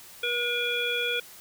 harmonic tone, 481 Hz, B4, 46 cents flat, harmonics 1 / 3 / 5 / 7, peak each -32 / -32 / -30 / -30 dBFS, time 0.23-1.2 s, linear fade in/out 5 ms, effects white hiss -48 dBFS RMS until 1.4 s

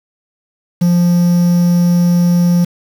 triangle tone with quantisation, 174.61 Hz, F3, in tune, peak -6 dBFS, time 0.81-2.65 s, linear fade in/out 10 ms, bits 5, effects none

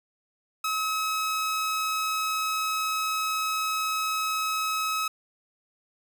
sawtooth tone, 1282 Hz, E6, 49 cents flat, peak -22 dBFS, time 0.64-5.08 s, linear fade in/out 5 ms, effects none

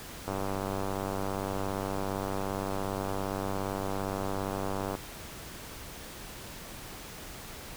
click train, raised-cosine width 1 ms, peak -19 dBFS, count 456, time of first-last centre 0.28-4.951 s, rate 97.4 Hz, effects pink hiss -44 dBFS RMS until 7.76 s

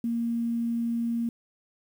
sine tone, 233.1 Hz, A#3, in tune, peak -25 dBFS, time 0.04-1.29 s, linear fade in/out 2 ms, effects 9-bit

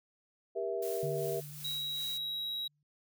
sine chord, E diminished, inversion first, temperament just, 395.6 / 474.7 / 659.3 Hz, G4 / Bb4 / E5, +16 / +31 / 0 cents, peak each -36 / -37 / -37 dBFS, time 0.55-1.41 s, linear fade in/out 20 ms
blue noise with tremolo, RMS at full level -44 dBFS, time 0.82-2.18 s, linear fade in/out 5 ms, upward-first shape sine, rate 2.6 Hz, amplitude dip 55%
sine tone with exponential decay, 147 Hz, D3, 2 cents sharp, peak -35 dBFS, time 1.03-2.83 s, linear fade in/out 2 ms, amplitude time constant 390 ms
triangle tone, 3854 Hz, B7, 43 cents flat, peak -33 dBFS, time 1.64-2.68 s, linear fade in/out 10 ms
effects none

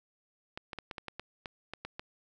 clicks, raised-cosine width 0.3 ms, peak -23 dBFS, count 11, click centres 0.575 / 0.732 / 0.787 / 0.912 / 0.982 / 1.083 / 1.196 / 1.458 / 1.736 / 1.85 / 1.995 s, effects none

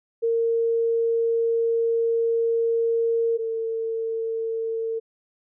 sine tone pair in turn, 460 / 451.8 Hz, A#4 / A4, -23 / +46 cents, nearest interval unison, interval 31 cents, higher first, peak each -19 / -24 dBFS, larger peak first, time 0.22-3.38 / 3.38-5 s, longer first, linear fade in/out 20 ms, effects none

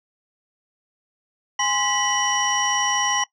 sine tone cluster, 824 / 1041 / 1954 / 2985 / 5710 Hz, G#5 / C6 / B6 / F#7 / F8, -14 / -9 / -19 / +15 / +37 cents, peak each -25 dBFS, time 1.59-3.24 s, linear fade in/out 5 ms, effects noise-tail reverb RT60 0.1 s tail -20 dB re dry + tanh soft clip ceiling -11 dBFS

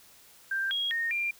sine tone with pitch steps, 1579 / 3288 / 1847 / 2385 Hz, G6 / G#7 / A#6 / D7, +12 / -18 / -16 / +26 cents, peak -27 dBFS, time 0.51-1.31 s, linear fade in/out 5 ms, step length 200 ms, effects white hiss -56 dBFS RMS until 1.39 s

